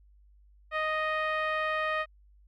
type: tone with low-pass filter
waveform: 10% pulse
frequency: 622.3 Hz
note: D#5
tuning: in tune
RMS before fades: -30 dBFS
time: 0.71-2.06 s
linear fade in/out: 50 ms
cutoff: 1800 Hz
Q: 1.3
effects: added 50 Hz sine -56 dBFS peak until 2.47 s